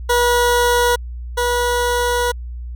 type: tone pair in turn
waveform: 20% pulse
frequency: 483.5 / 485.2 Hz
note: B4 / B4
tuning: -37 / -31 cents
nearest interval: unison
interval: 6 cents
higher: second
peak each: -8 / -11 dBFS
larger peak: first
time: 0.09-0.96 / 1.37-2.32 s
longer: second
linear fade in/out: 10 ms
effects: added 60 Hz sine -26 dBFS peak until 2.75 s